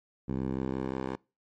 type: tone with band-pass filter sweep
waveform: 10% pulse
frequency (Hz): 65.6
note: C2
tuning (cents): +5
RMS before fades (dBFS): -33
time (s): 0.28-1.16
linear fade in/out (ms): 10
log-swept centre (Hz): 190 to 660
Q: 0.73
effects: noise-tail reverb RT60 0.3 s tail -24 dB re dry + MP3 48 kbps